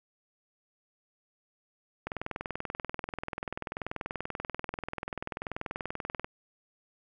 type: click train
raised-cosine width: 0.5 ms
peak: -19 dBFS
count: 87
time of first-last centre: 2.07-6.245 s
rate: 20.6 Hz
effects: none